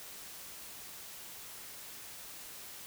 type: silence
effects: white hiss -48 dBFS RMS until 2.86 s